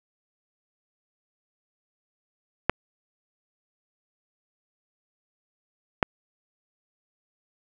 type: clicks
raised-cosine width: 0.5 ms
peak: -3 dBFS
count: 2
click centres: 2.696 / 6.028 s
effects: none